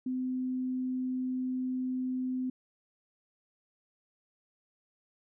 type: tone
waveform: sine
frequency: 255.8 Hz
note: C4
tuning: 39 cents flat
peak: -30 dBFS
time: 0.06-2.5 s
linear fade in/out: 5 ms
effects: none